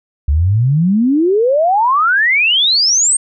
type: exponential sweep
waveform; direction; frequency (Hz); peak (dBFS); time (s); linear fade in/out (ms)
sine; up; 67.7 to 8710; -9; 0.28-3.17; 5
effects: none